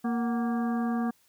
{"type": "harmonic tone with a mistuned harmonic", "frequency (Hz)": 233.1, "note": "A#3", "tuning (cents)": 0, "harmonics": [1, 2, 3, 4, 5, 6, 7], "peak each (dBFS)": [-26, -40, -36, -48, -40, -50, -44], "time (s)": [0.04, 1.11], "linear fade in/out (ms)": 10, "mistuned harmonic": 3, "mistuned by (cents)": 100, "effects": ["white hiss -65 dBFS RMS until 1.28 s"]}